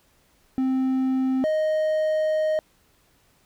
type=tone pair in turn; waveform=triangle; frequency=261.6 / 622.2 Hz; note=C4 / D#5; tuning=0 / 0 cents; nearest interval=octave + minor third; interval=1500 cents; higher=second; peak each=-18 dBFS; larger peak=neither; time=0.58-1.44 / 1.44-2.59 s; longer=second; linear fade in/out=0 ms; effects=pink hiss -62 dBFS RMS until 3.45 s